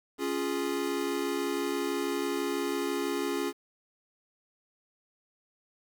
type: chord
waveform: square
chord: Db major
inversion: none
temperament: equal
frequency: 277.2 / 349.2 / 415.3 Hz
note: Db4 / F4 / Ab4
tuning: 0 / 0 / 0 cents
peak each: -34 dBFS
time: 0.18-3.53 s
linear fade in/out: 50 ms
effects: 9-bit